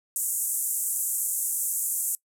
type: band-pass noise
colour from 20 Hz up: pink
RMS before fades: -28 dBFS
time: 0.16-2.15 s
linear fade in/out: 0 ms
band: 7400 to 14000 Hz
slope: 48 dB/octave
effects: noise-tail reverb RT60 0.1 s tail -23 dB re dry